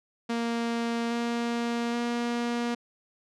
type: tone with pitch steps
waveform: sawtooth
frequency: 233.1 / 235.5 / 238 Hz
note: A#3 / A#3 / A#3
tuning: 0 / +18 / +36 cents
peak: -23 dBFS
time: 0.29-2.75 s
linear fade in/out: 10 ms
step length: 820 ms
effects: low-pass 6000 Hz 12 dB/octave